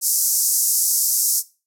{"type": "band-pass noise", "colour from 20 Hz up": "white", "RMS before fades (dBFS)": -19, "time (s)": [0.01, 1.43], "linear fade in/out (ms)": 50, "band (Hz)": [5300, 14000], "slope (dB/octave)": 48, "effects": ["noise-tail reverb RT60 0.3 s tail -18 dB re dry"]}